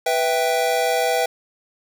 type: chord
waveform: square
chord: E minor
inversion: second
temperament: equal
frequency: 493.9 / 659.3 / 784 Hz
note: B4 / E5 / G5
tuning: 0 / 0 / 0 cents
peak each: -23 dBFS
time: 0.06-1.26 s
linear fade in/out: 5 ms
effects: none